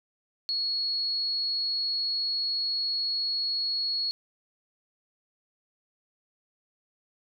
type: tone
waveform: sine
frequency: 4341 Hz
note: C#8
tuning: 37 cents flat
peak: -26 dBFS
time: 0.49-4.11 s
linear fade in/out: 0 ms
effects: none